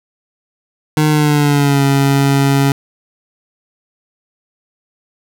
25% pulse tone with pitch glide, 152.9 to 138.6 Hz, D#3 to C#3, -30 to 0 cents, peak -6 dBFS, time 0.97-2.72 s, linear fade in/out 2 ms, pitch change -170 cents, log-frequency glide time 1.08-1.83 s, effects none

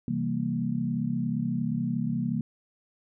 sine chord, C dominant seventh, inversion none, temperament equal, 130.81 / 164.81 / 196 / 233.1 Hz, C3 / E3 / G3 / Bb3, 0 / 0 / 0 / 0 cents, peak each -33 / -32 / -33 / -29 dBFS, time 0.08-2.41 s, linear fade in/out 2 ms, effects none

